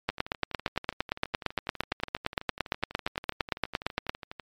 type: two click trains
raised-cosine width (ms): 0.3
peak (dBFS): -9 / -23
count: 36 / 53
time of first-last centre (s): 0.09-4.095 / 0.1-4.398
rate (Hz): 8.74 / 12.1
effects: MP3 96 kbps